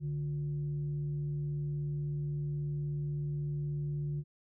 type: tone with frequency modulation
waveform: sine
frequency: 146.83 Hz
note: D3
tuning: in tune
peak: -32 dBFS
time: 0-4.24 s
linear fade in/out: 50 ms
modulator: 210 Hz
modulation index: 0.25
effects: none